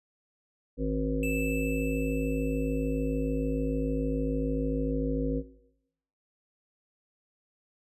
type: harmonic tone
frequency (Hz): 53.4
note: G#1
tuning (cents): +49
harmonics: 1 / 3 / 5 / 7 / 9 / 10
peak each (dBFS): -31 / -36 / -31 / -41 / -34 / -42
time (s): 0.77-5.43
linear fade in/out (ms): 50
type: tone with exponential decay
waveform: square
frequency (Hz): 2637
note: E7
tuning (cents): 0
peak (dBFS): -34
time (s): 1.23-4.91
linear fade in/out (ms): 1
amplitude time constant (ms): 800
effects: noise-tail reverb RT60 0.8 s tail -17 dB re dry + resampled to 32000 Hz